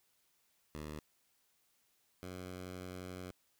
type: tone pair in turn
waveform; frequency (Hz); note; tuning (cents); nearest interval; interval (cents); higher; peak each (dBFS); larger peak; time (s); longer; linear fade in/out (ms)
10% pulse; 76 / 91.41; D#2 / F#2; -40 / -20; minor third; 320; second; -35 / -36; first; 0.75-0.99 / 2.23-3.31; second; 0
effects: white hiss -75 dBFS RMS until 3.59 s